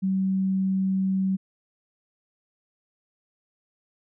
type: tone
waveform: sine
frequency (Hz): 190.7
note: G3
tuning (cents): -47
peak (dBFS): -21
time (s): 0.02-1.37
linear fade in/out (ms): 20
effects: none